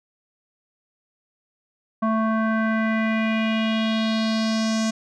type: tone with low-pass filter sweep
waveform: square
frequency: 221.2 Hz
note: A3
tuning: 9 cents sharp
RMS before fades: -22 dBFS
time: 2.02-4.91 s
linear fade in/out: 10 ms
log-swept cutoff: 1100 to 6500 Hz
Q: 3.1
effects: none